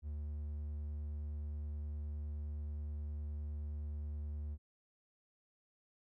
triangle tone, 74.2 Hz, D2, 18 cents sharp, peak -37 dBFS, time 0.02-4.58 s, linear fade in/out 50 ms, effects none

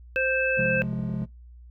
harmonic tone, 523.3 Hz, C5, in tune, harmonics 1 / 3 / 5, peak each -26 / -26 / -26 dBFS, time 0.16-0.82 s, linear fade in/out 0 ms
triangle chord, F minor, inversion second, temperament just, 130.96 / 174.61 / 209.5 Hz, C3 / F3 / Ab3, +2 / 0 / +15 cents, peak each -29 dBFS, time 0.57-1.26 s, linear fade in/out 20 ms
clicks, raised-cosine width 2 ms, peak -28 dBFS, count 10, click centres 0.603 / 0.659 / 0.769 / 0.837 / 0.931 / 0.991 / 1.036 / 1.094 / 1.14 / 1.22 s
effects noise-tail reverb RT60 0.2 s tail -22 dB re dry + added 60 Hz sine -44 dBFS peak until 1.7 s

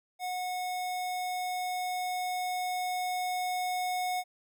square tone with level ramp, 730 Hz, F#5, 24 cents flat, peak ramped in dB -33 to -30 dBFS, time 0.19-4.24 s, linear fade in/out 50 ms, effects none

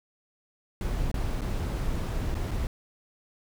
brown noise with dropouts, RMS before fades -29 dBFS, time 0.81-2.67 s, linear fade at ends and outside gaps 1 ms, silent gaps 1.115-1.142 / 1.409-1.417 / 2.344-2.351 / 2.51-2.514 s, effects none

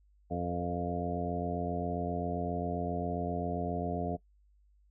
harmonic tone with a mistuned harmonic, 87.5 Hz, F2, 4 cents sharp, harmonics 1 / 2 / 3 / 4 / 5 / 6 / 7 / 8, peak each -39 / -37 / -39 / -44 / -39 / -47 / -41 / -38 dBFS, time 0.3-4.17 s, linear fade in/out 20 ms, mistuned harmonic 6, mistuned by -36 cents, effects noise-tail reverb RT60 0.1 s tail -20 dB re dry + added 50 Hz sine -62 dBFS peak until 4.9 s

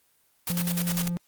white noise with tremolo, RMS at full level -29 dBFS, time 0.47-1.08 s, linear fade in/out 2 ms, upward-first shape square, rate 10 Hz, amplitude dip 75%
triangle tone, 173.5 Hz, F3, 11 cents flat, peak -24 dBFS, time 0.5-1.17 s, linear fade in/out 0 ms
effects white hiss -66 dBFS RMS until 1.27 s + Opus 24 kbps

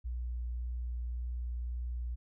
sine tone with vibrato, 60.2 Hz, B1, 44 cents flat, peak -34 dBFS, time 0.04-2.16 s, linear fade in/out 20 ms, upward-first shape triangle, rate 1.8 Hz, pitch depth 12 cents each way, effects none

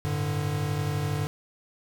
square chord, G suspended second, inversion none, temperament equal with one note detuned, 98 / 110 / 147.68 Hz, G2 / A2 / D3, 0 / 0 / +10 cents, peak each -32 / -35 / -29 dBFS, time 0.05-1.27 s, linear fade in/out 0 ms, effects none

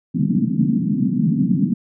pink band-pass noise, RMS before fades -18 dBFS, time 0.14-1.74 s, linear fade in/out 10 ms, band 150 to 260 Hz, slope 48 dB/octave, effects none

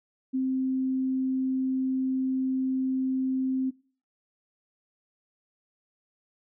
sine tone, 261.6 Hz, C4, in tune, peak -24 dBFS, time 0.33-3.71 s, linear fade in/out 20 ms, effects noise-tail reverb RT60 0.4 s tail -20 dB re dry

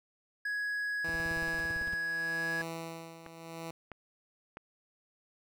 triangle tone, 1670 Hz, G#6, 9 cents sharp, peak -30 dBFS, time 0.45-2.62 s, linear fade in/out 5 ms
10% pulse tone with tremolo, 164.81 Hz, E3, in tune, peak -29 dBFS, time 1.04-3.71 s, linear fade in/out 5 ms, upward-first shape sine, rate 0.79 Hz, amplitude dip 75%
brown noise bursts, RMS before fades -41 dBFS, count 16, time 1.08-1.942 s, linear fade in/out 5 ms, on 22 ms, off 34 ms
click train, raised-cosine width 0.5 ms, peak -29 dBFS, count 4, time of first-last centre 2.61-4.571 s, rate 1.53 Hz
effects none

